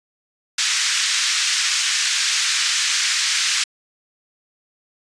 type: band-pass noise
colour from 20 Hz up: white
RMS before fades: -20 dBFS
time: 0.58-3.64 s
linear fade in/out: 5 ms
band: 1500 to 6900 Hz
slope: 24 dB/octave
effects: resampled to 22050 Hz